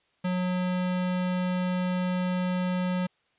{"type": "tone", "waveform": "square", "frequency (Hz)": 181.7, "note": "F#3", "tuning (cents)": -31, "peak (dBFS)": -26, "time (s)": [0.24, 3.07], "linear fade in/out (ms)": 10, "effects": ["white hiss -69 dBFS RMS until 3.38 s", "resampled to 8000 Hz"]}